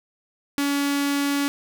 sawtooth tone with notch filter, 283.1 Hz, C#4, 37 cents sharp, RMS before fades -23 dBFS, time 0.58-1.48 s, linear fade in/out 0 ms, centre 640 Hz, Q 1, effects none

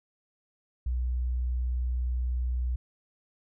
sine tone, 61.74 Hz, B1, in tune, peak -26 dBFS, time 0.86-2.76 s, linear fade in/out 5 ms, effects none

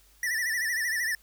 square tone with vibrato, 1858 Hz, A#6, 6 cents flat, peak -27 dBFS, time 0.23-1.15 s, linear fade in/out 2 ms, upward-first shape sine, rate 13 Hz, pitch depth 110 cents each way, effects added 50 Hz sine -60 dBFS peak until 1.22 s + white hiss -61 dBFS RMS until 1.22 s

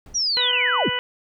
brown noise with exponential decay, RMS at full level -38 dBFS, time 0.06-0.45 s, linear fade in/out 2 ms, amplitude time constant 83 ms
sine linear sweep, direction down, 5920 to 47.75 Hz, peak -19 dBFS, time 0.14-0.9 s, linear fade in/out 20 ms
harmonic tone, 494.7 Hz, B4, 3 cents sharp, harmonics 1 / 2 / 3 / 4 / 5 / 6, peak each -31 / -30 / -30 / -28 / -35 / -25 dBFS, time 0.37-0.99 s, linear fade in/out 0 ms
effects none

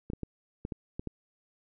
clicks, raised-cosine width 3 ms, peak -22 dBFS, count 7, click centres 0.101 / 0.134 / 0.233 / 0.651 / 0.722 / 0.995 / 1.073 s, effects none

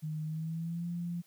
sine tone with pitch glide, 154.8 to 172.76 Hz, D#3 to F3, -9 to -18 cents, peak -33 dBFS, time 0.02-1.22 s, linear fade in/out 20 ms, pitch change +191 cents, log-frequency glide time 0.24-0.87 s, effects white hiss -66 dBFS RMS until 1.26 s + high-pass 100 Hz 12 dB/octave

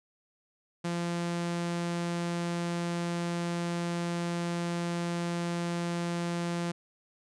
sawtooth tone, 172 Hz, F3, 26 cents flat, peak -26 dBFS, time 0.84-6.72 s, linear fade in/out 10 ms, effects resampled to 22050 Hz

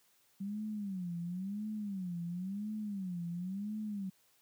sine tone with vibrato, 191.7 Hz, G3, 38 cents flat, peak -36 dBFS, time 0.4-4.1 s, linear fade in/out 10 ms, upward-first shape sine, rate 0.96 Hz, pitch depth 200 cents each way, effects white hiss -70 dBFS RMS until 4.41 s + high-pass 80 Hz 12 dB/octave

